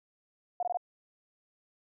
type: tone bursts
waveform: sine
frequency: 713 Hz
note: F5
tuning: 36 cents sharp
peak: -28 dBFS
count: 4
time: 0.6-0.772 s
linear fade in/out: 2 ms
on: 28 ms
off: 20 ms
effects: none